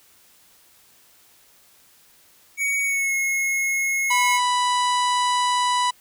square tone with pitch glide, 2246 to 2169 Hz, C#7 to C#7, +22 to -38 cents, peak -21 dBFS, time 2.57-4.4 s, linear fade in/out 50 ms, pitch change -60 cents, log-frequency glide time 2.82-3.14 s
harmonic tone, 987.8 Hz, B5, in tune, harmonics 1 / 2 / 3 / 4 / 5 / 6 / 7 / 8 / 9 / 10, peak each -19 / -30 / -30 / -30 / -37 / -39 / -37 / -39 / -38 / -39 dBFS, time 4.1-5.91 s, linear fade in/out 10 ms
effects white hiss -55 dBFS RMS until 6 s

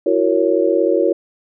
sine chord, F# dominant seventh, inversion third, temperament just, 333 / 370 / 462.5 / 555 Hz, E4 / F#4 / A#4 / C#5, +18 / 0 / -14 / +2 cents, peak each -18 dBFS, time 0.06-1.13 s, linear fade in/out 5 ms, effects none

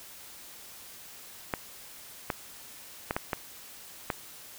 clicks, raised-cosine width 0.5 ms, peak -13 dBFS, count 6, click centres 1.538 / 2.302 / 3.109 / 3.165 / 3.332 / 4.102 s, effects white hiss -48 dBFS RMS until 4.58 s

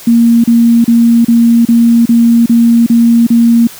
sine tone bursts, 233.1 Hz, A#3, in tune, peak -3 dBFS, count 9, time 0.07-3.672 s, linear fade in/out 5 ms, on 370 ms, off 34 ms, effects white hiss -31 dBFS RMS until 3.79 s

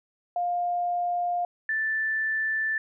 sine tone pair in turn, 705 / 1762.2 Hz, F5 / A6, +16 / +2 cents, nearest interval octave + major third, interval 1586 cents, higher second, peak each -24 dBFS, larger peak neither, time 0.36-1.45 / 1.69-2.78 s, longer neither, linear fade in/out 2 ms, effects none

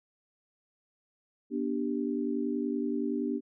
sine chord, G major, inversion first, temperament equal with one note detuned, 243.1 / 293.7 / 392 Hz, B3 / D4 / G4, -27 / 0 / 0 cents, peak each -32 / -32 / -35 dBFS, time 1.5-3.41 s, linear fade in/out 50 ms, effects none

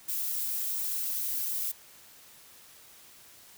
violet noise with flanger, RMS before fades -32 dBFS, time 0.08-1.72 s, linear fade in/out 10 ms, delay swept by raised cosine 1 to 6.1 ms, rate 4 Hz, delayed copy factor +0.55, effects white hiss -54 dBFS RMS until 3.57 s

